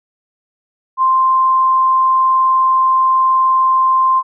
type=tone; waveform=sine; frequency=1046.5 Hz; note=C6; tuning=in tune; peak=-9 dBFS; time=0.97-4.23 s; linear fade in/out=50 ms; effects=none